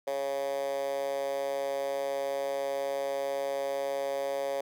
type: tone with high-pass filter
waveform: 10% pulse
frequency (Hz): 138.3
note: C#3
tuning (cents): -4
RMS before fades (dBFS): -32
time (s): 0.07-4.61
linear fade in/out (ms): 5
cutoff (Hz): 530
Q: 4.9
effects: none